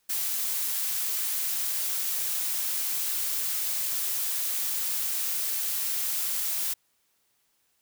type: noise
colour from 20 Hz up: blue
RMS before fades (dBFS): -29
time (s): 0.09-6.74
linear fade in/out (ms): 10
effects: white hiss -71 dBFS RMS until 7.81 s

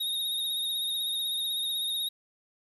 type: tone with vibrato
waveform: square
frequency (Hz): 3729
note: A#7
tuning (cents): 0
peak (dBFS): -29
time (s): 0-2.09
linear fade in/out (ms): 10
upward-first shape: triangle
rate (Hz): 16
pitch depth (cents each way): 46
effects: 10-bit

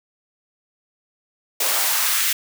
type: noise with high-pass filter sweep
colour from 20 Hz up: white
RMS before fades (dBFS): -20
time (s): 1.6-2.33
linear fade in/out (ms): 5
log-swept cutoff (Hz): 470 to 2000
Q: 1.5
effects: none

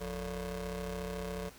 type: ring-modulated tone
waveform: 25% pulse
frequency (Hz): 130.81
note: C3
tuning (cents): 0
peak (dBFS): -30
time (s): 0-1.5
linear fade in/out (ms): 20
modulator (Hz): 310
effects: pink hiss -55 dBFS RMS until 1.58 s

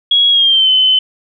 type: tone with pitch glide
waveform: sine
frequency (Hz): 3322 to 3046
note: G#7 to F#7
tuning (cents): 0 to +50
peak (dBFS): -7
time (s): 0.11-0.99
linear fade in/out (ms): 5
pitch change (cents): -150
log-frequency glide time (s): 0.3-0.7
effects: none

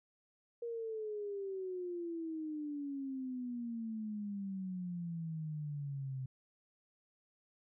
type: exponential sweep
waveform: sine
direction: down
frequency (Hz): 474.1 to 129.4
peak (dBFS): -38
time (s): 0.62-6.26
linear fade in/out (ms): 5
effects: none

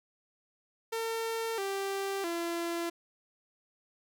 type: tone with pitch steps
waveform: sawtooth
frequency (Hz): 453.3 / 392.3 / 339.6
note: A#4 / G4 / F4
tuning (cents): -48 / +1 / -48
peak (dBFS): -28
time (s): 0.92-2.9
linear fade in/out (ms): 10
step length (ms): 660
effects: none

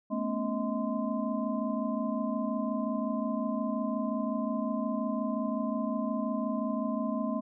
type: tone cluster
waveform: sine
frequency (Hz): 216.1 / 241.7 / 275.3 / 632 / 1034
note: A3 / B3 / C#4 / D#5 / C6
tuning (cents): -31 / -37 / -12 / +27 / -21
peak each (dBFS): -33 / -34 / -36 / -36 / -39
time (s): 0.1-7.41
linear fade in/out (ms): 20
effects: none

